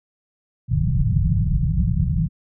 white low-pass noise, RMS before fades -19 dBFS, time 0.68-2.29 s, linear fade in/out 50 ms, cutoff 180 Hz, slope 96 dB/octave, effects none

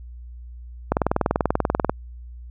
click train, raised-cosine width 1 ms, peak -4 dBFS, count 21, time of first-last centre 0.92-1.896 s, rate 20.5 Hz, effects added 60 Hz sine -36 dBFS peak until 2.5 s

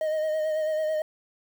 triangle tone with vibrato, 622.3 Hz, D#5, in tune, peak -22 dBFS, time 0.01-1.02 s, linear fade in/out 2 ms, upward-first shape sine, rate 9.1 Hz, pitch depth 28 cents each way, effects 8-bit

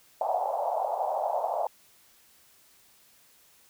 white band-pass noise, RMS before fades -29 dBFS, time 0.21-1.67 s, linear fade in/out 2 ms, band 600 to 830 Hz, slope 48 dB/octave, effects white hiss -60 dBFS RMS until 3.69 s

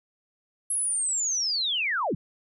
sine linear sweep, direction down, 10920 to 103.83 Hz, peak -24 dBFS, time 0.7-2.15 s, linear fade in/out 5 ms, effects none

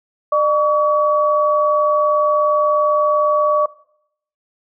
sine tone pair together, 602 / 1134.3 Hz, D5 / C#6, +43 / +39 cents, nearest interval major seventh, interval 1096 cents, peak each -15 dBFS, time 0.32-3.66 s, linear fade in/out 5 ms, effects noise-tail reverb RT60 0.7 s tail -20 dB re dry

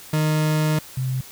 40% pulse / sine tone pair in turn, 154.4 / 129.83 Hz, D#3 / C3, -13 / -13 cents, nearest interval minor third, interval 300 cents, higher first, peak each -17 / -21 dBFS, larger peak first, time 0.13-0.79 / 0.97-1.21 s, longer first, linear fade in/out 5 ms, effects white hiss -42 dBFS RMS until 1.31 s

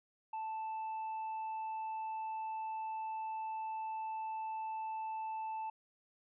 triangle tone, 880 Hz, A5, in tune, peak -36 dBFS, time 0.33-5.7 s, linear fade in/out 5 ms, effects resampled to 8000 Hz

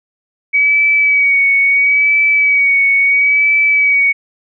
sine tone with vibrato, 2265 Hz, C#7, 37 cents sharp, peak -8 dBFS, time 0.53-4.13 s, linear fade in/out 20 ms, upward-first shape sine, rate 0.74 Hz, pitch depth 33 cents each way, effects none

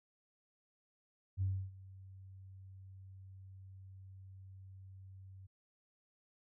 sine tone with ADSR envelope, 95.4 Hz, G2, 47 cents flat, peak -30 dBFS, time 1.37-5.47 s, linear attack 47 ms, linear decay 290 ms, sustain -21 dB, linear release 13 ms, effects tanh soft clip ceiling -26 dBFS

